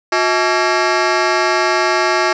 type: ring-modulated tone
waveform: 15% pulse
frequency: 500 Hz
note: B4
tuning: 21 cents sharp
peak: -3 dBFS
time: 0.12-2.33 s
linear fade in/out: 5 ms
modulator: 140 Hz
effects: resampled to 16000 Hz + 7-bit